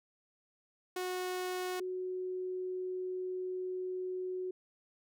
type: tone pair in turn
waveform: sawtooth / sine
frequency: 365.8 / 368.6 Hz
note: F#4 / F#4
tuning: -20 / -7 cents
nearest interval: unison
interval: 13 cents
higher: second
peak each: -31 / -35 dBFS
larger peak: first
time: 0.96-1.8 / 1.8-4.51 s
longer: second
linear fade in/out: 5 ms
effects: none